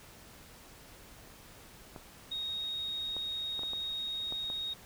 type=clicks; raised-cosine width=1 ms; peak=-30 dBFS; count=7; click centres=1.962 / 3.166 / 3.593 / 3.634 / 3.734 / 4.324 / 4.501 s
type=tone; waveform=sine; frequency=3747 Hz; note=A#7; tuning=8 cents sharp; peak=-34 dBFS; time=2.31-4.74 s; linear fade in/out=10 ms
effects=pink hiss -54 dBFS RMS until 4.85 s